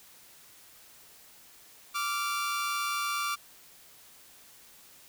sawtooth tone pair together, 1168 / 1386.2 Hz, D6 / F6, -10 / -13 cents, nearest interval minor third, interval 297 cents, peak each -27 / -31 dBFS, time 1.94-3.36 s, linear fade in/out 20 ms, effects white hiss -55 dBFS RMS until 5.08 s

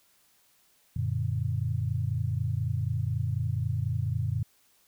sine chord, Gb augmented, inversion none, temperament equal, 92.5 / 116.54 / 146.83 Hz, Gb2 / Bb2 / D3, 0 / 0 / 0 cents, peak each -31 / -29 / -33 dBFS, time 0.96-4.43 s, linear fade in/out 5 ms, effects white hiss -65 dBFS RMS until 4.87 s

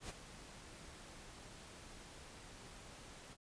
pink noise with ADSR envelope, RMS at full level -45 dBFS, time 0-3.37 s, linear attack 95 ms, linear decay 22 ms, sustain -10 dB, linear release 50 ms, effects resampled to 22050 Hz

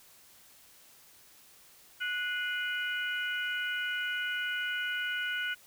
harmonic tone with a mistuned harmonic, 490 Hz, B4, 14 cents flat, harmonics 3 / 4 / 5 / 6, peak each -32 / -42 / -43 / -38 dBFS, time 2-5.55 s, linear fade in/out 20 ms, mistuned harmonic 4, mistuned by +110 cents, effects white hiss -58 dBFS RMS until 5.66 s

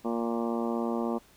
harmonic tone with a mistuned harmonic, 116.6 Hz, A#2, 1 cent sharp, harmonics 2 / 3 / 4 / 5 / 6 / 7 / 8 / 9 / 10, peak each -30 / -34 / -36 / -38 / -40 / -41 / -42 / -43 / -44 dBFS, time 0.04-1.19 s, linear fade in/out 20 ms, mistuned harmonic 9, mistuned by +18 cents, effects pink hiss -59 dBFS RMS until 1.36 s

